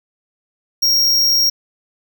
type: tone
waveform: square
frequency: 5588 Hz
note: F8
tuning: in tune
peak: -12 dBFS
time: 0.82-1.5 s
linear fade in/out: 10 ms
effects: none